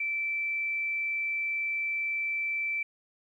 sine tone, 2329 Hz, D7, 15 cents flat, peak -28 dBFS, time 0-2.83 s, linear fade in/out 5 ms, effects 11-bit

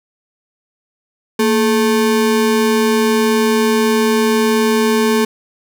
square ring-modulated tone, 329.6 Hz, E4, in tune, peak -9 dBFS, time 1.39-5.25 s, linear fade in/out 5 ms, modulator 100 Hz, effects none

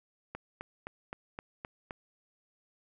click train, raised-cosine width 0.5 ms, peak -24 dBFS, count 7, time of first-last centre 0.35-1.908 s, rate 3.85 Hz, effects none

